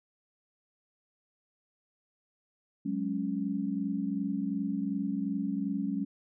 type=chord; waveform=sine; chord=F# suspended second; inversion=none; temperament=equal; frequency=185 / 207.7 / 277.2 Hz; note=F#3 / G#3 / C#4; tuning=0 / 0 / 0 cents; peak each=-35 / -33 / -33 dBFS; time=2.85-6.05 s; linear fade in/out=10 ms; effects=none